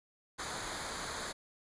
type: noise with comb filter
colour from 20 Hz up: pink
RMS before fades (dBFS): -40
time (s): 0.38-1.33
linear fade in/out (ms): 20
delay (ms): 0.36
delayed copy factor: -0.65
effects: resampled to 22050 Hz